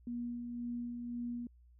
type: tone with tremolo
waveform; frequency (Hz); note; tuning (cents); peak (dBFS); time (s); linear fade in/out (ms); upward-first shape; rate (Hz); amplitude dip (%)
sine; 239.6; A#3; +48; -36; 0.07-1.47; 2; sine; 1.9; 35
effects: added 60 Hz sine -59 dBFS peak until 1.79 s